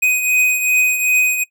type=beating tone pair; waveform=square; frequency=2500 / 2502.6 Hz; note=D#7 / D#7; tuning=+8 / +9 cents; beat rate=2.6 Hz; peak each=-15 / -22 dBFS; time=0.02-1.44 s; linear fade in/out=10 ms; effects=noise-tail reverb RT60 0.1 s tail -18 dB re dry